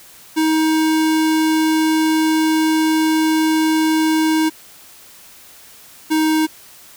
square tone pair in turn, 315.8 / 313.8 Hz, D#4 / D#4, +26 / +15 cents, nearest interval unison, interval 11 cents, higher first, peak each -14 dBFS, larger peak neither, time 0.36-4.5 / 6.1-6.47 s, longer first, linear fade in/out 20 ms, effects white hiss -43 dBFS RMS until 6.96 s

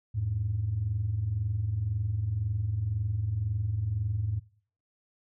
sine tone pair together, 85.37 / 107.3 Hz, F2 / A2, -39 / -43 cents, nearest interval major third, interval 396 cents, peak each -33 / -27 dBFS, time 0.14-4.4 s, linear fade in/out 20 ms, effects noise-tail reverb RT60 0.5 s tail -21 dB re dry + tanh soft clip ceiling -20 dBFS

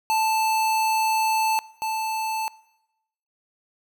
square tone pair in turn, 880 / 880 Hz, A5 / A5, 0 / 0 cents, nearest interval unison, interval 0 cents, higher neither, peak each -20 / -25 dBFS, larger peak first, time 0.1-1.59 / 1.82-2.48 s, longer first, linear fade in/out 0 ms, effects noise-tail reverb RT60 0.9 s tail -21 dB re dry

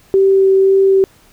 sine tone with vibrato, 386.4 Hz, G4, 25 cents flat, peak -7 dBFS, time 0.14-1.04 s, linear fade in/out 0 ms, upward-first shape sine, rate 1.9 Hz, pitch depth 8 cents each way, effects pink hiss -49 dBFS RMS until 1.32 s

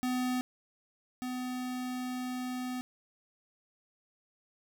square tone pair in turn, 251.9 / 251.9 Hz, B3 / B3, +34 / +34 cents, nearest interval unison, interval 0 cents, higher neither, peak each -30 / -35 dBFS, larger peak first, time 0.03-0.41 / 1.22-2.81 s, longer second, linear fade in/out 0 ms, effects none

